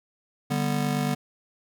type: chord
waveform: square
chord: G major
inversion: second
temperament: just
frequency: 147 / 196 / 245 Hz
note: D3 / G3 / B3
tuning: +2 / 0 / -14 cents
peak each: -28 / -31 / -29 dBFS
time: 0.5-1.15 s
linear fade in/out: 10 ms
effects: none